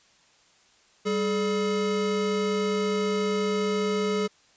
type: tone pair together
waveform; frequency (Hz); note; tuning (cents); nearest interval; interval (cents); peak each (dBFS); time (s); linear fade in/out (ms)
square; 196.38 / 425.1; G3 / G#4; +3 / +40; octave + minor second; 1337; -29 / -26; 1.05-4.28; 20
effects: white hiss -60 dBFS RMS until 4.56 s + resampled to 16000 Hz